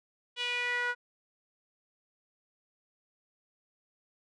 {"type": "tone with band-pass filter sweep", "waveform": "sawtooth", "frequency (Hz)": 487.7, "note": "B4", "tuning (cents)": -22, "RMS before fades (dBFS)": -32, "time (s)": [0.36, 0.95], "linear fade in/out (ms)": 50, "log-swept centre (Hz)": [3100, 1500], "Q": 4.2, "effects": ["resampled to 24000 Hz"]}